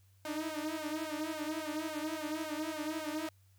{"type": "tone with flanger", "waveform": "sawtooth", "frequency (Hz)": 310, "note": "D#4", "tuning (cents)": -6, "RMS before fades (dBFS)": -38, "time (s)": [0.25, 3.29], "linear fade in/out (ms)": 2, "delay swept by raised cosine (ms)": [1.3, 6.3], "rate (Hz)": 3.6, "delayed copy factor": 0.9, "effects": ["added 96 Hz sine -62 dBFS peak until 3.58 s", "white hiss -73 dBFS RMS until 3.58 s"]}